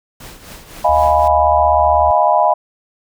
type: noise with tremolo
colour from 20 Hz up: pink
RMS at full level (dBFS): -33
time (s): 0.2-1.28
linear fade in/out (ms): 5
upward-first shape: triangle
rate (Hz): 3.9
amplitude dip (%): 70
type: chord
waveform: sine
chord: F half-diminished seventh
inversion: third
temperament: equal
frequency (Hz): 622.3 / 698.5 / 830.6 / 987.8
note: Eb5 / F5 / Ab5 / Cb6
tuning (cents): 0 / 0 / 0 / 0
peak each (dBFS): -15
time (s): 0.84-2.54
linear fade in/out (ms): 10
type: tone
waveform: sine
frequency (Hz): 73.42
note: D2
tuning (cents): 0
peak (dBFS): -22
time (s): 0.89-2.11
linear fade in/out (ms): 0
effects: none